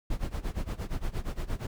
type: noise with tremolo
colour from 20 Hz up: brown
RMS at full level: -29 dBFS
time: 0.1-1.67 s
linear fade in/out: 5 ms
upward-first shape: sine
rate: 8.6 Hz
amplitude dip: 90%
effects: none